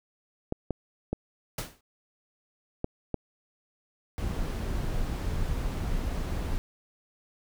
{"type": "clicks", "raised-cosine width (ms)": 2, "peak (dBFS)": -15, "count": 5, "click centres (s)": [0.524, 0.707, 1.13, 2.844, 3.143]}
{"type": "noise with exponential decay", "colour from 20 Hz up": "pink", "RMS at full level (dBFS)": -30, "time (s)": [1.58, 1.81], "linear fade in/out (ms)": 5, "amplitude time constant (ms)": 48}
{"type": "noise", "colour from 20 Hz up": "brown", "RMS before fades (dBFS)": -30, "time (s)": [4.18, 6.58], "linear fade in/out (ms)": 0}
{"effects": []}